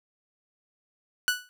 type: tone with exponential decay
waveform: sawtooth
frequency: 1480 Hz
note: F#6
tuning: in tune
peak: -15 dBFS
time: 1.28-1.49 s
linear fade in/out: 0 ms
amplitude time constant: 44 ms
effects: none